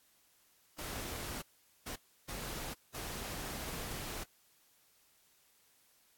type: noise bursts at uneven times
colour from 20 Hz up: pink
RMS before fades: -42 dBFS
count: 4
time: 0.78-1.42 / 1.86-1.96 / 2.28-2.74 / 2.94-4.24 s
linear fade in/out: 10 ms
effects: white hiss -69 dBFS RMS until 6.17 s + AAC 64 kbps